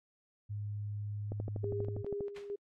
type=tone; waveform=sine; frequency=103.6 Hz; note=G#2; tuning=4 cents flat; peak=-36 dBFS; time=0.49-2.03 s; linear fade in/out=20 ms
type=click train; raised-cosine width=2 ms; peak=-27 dBFS; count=12; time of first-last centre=1.32-2.207 s; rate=12.4 Hz
type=tone with tremolo; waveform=sine; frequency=405.3 Hz; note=G#4; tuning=42 cents flat; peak=-35 dBFS; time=1.63-2.56 s; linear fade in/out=10 ms; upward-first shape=square; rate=2.3 Hz; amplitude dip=60%
type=noise with exponential decay; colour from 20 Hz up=white; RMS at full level=-43 dBFS; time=2.36-2.57 s; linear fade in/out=2 ms; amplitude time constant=45 ms
effects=low-pass 3000 Hz 12 dB/octave + AAC 48 kbps